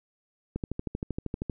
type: click train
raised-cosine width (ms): 3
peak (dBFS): -18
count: 13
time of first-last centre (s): 0.56-1.498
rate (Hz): 12.8
effects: none